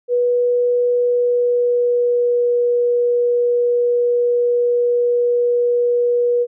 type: tone with pitch glide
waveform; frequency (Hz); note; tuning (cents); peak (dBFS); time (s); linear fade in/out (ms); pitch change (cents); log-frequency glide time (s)
sine; 487.7 to 482.9; B4 to B4; -22 to -39; -13; 0.08-6.47; 50; -17; 0.91-2.55
effects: none